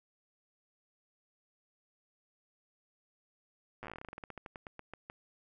slowing click train, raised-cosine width 0.5 ms, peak -29 dBFS, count 25, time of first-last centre 3.83-5.099 s, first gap 8 ms, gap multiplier 1.14, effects none

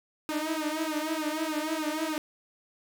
sawtooth tone with flanger, 311.1 Hz, D#4, in tune, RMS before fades -31 dBFS, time 0.29-2.18 s, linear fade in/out 0 ms, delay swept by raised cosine 0.75 to 5.55 ms, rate 3.3 Hz, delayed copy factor +1, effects none

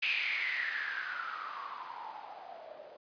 violet noise with low-pass filter sweep, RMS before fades -38 dBFS, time 0.02-2.97 s, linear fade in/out 10 ms, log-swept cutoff 2600 to 560 Hz, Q 9.2, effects resampled to 11025 Hz

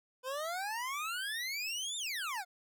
25% pulse exponential two-way sweep, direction up then down, 498.2 to 3676 to 691 Hz, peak -32 dBFS, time 0.23-2.45 s, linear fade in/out 50 ms, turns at 1.97 s, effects none

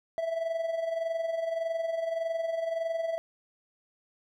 triangle tone with amplitude modulation, 659.3 Hz, E5, in tune, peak -24 dBFS, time 0.18-3.18 s, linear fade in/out 0 ms, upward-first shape sine, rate 21.7 Hz, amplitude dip 60%, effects none

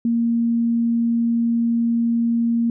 sine tone, 232.9 Hz, A#3, 1 cent flat, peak -16 dBFS, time 0.05-2.7 s, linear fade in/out 2 ms, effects none

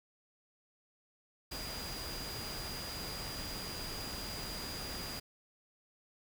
sine tone in noise, 4853 Hz, D#8, 44 cents flat, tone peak -44 dBFS, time 1.51-5.2 s, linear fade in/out 10 ms, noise pink, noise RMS -43 dBFS, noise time 1.51-5.2 s, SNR -4 dB, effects none

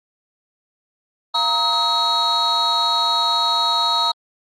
sine tone cluster, 692 / 934 / 1272 / 3846 / 4294 Hz, F5 / A#5 / D#6 / B7 / C8, -16 / +3 / +38 / -47 / +44 cents, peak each -27 / -20 / -22 / -19 / -21 dBFS, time 1.34-4.12 s, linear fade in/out 10 ms, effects tanh soft clip ceiling -10 dBFS + Opus 24 kbps

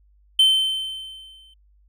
triangle tone with exponential decay, 3087 Hz, G7, 27 cents flat, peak -9 dBFS, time 0.39-1.54 s, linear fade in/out 5 ms, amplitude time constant 250 ms, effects added 50 Hz sine -54 dBFS peak until 1.88 s

